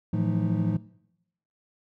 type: tone cluster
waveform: triangle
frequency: 110.9 / 164.7 / 177.4 / 217.7 / 310.4 Hz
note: A2 / E3 / F3 / A3 / D#4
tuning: +14 / -1 / +27 / -18 / -4 cents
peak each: -26 / -27 / -25 / -31 / -32 dBFS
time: 0.13-0.77 s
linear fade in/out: 5 ms
effects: noise-tail reverb RT60 0.8 s tail -20 dB re dry